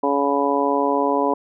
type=harmonic tone; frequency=141.1 Hz; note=C#3; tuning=31 cents sharp; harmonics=2 / 3 / 4 / 5 / 6 / 7; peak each=-23 / -23 / -24 / -26 / -27 / -22 dBFS; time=0.03-1.34 s; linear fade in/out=5 ms; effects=none